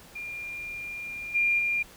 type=tone with level steps; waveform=sine; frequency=2400 Hz; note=D7; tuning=37 cents sharp; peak=-34 / -21 / -24 dBFS; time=0.15-1.83 s; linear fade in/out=10 ms; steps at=1.34 / 1.58 s; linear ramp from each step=20 ms; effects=pink hiss -51 dBFS RMS until 1.96 s

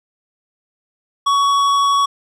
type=tone with tanh clipping; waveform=triangle; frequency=1122 Hz; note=C#6; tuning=21 cents sharp; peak=-14 dBFS; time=1.26-2.06 s; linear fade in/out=10 ms; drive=17 dB; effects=none

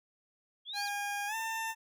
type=linear two-way sweep; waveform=sine; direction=up then down; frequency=3218 to 4823 to 3218 Hz; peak=-38 dBFS; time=0.65-0.9 s; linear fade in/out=50 ms; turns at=0.85 s
type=tone with pitch glide; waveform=20% pulse; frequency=813 to 896.9 Hz; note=G#5 to A5; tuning=-37 to +33 cents; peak=-29 dBFS; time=0.73-1.75 s; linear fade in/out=50 ms; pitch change=+170 cents; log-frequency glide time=1.27-1.35 s
effects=none

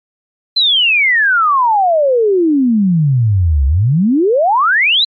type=exponential two-way sweep; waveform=sine; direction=down then up; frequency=4155 to 65.2 to 4155 Hz; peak=-8 dBFS; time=0.56-5.05 s; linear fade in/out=10 ms; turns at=3.66 s; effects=MP3 64 kbps

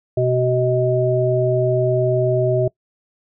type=harmonic tone; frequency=125.8 Hz; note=B2; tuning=32 cents sharp; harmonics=1 / 3 / 5; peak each=-19 / -19 / -19 dBFS; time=0.17-2.68 s; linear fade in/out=5 ms; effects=noise-tail reverb RT60 0.1 s tail -23 dB re dry

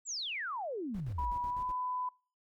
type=exponential sweep; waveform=sine; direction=down; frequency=7940 to 38.65 Hz; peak=-35 dBFS; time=0.05-1.36 s; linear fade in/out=50 ms
type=noise with tremolo; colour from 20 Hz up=brown; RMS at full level=-46 dBFS; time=0.94-1.72 s; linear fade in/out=5 ms; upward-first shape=square; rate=8 Hz; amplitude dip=75%
type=tone with pitch glide; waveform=sine; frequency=977 to 1001 Hz; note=B5 to B5; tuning=-19 to +23 cents; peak=-33 dBFS; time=1.18-2.09 s; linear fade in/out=5 ms; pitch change=+42 cents; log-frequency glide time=1.47-1.64 s
effects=noise-tail reverb RT60 0.4 s tail -26 dB re dry

